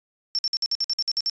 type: tone bursts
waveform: sine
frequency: 5420 Hz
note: E8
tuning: 47 cents sharp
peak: -19 dBFS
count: 11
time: 0.35-1.297 s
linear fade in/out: 0 ms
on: 37 ms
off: 54 ms
effects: tanh soft clip ceiling -19 dBFS + resampled to 16000 Hz